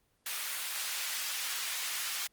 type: high-pass noise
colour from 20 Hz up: pink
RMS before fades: -36 dBFS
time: 0.26-2.27 s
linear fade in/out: 2 ms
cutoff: 1800 Hz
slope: 12 dB/octave
effects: pink hiss -73 dBFS RMS until 2.32 s + Opus 24 kbps